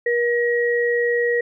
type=tone pair together; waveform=sine; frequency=477.2 / 1900 Hz; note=A#4 / A#6; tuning=+41 / +33 cents; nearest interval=2 octaves; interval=2392 cents; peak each=-18 / -22 dBFS; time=0.06-1.41 s; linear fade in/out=5 ms; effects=none